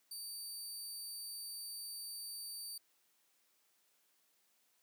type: tone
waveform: 20% pulse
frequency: 4618 Hz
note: D8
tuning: 30 cents flat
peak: -38 dBFS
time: 0.11-2.78 s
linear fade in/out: 5 ms
effects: white hiss -75 dBFS RMS until 4.82 s + high-pass 200 Hz 12 dB/octave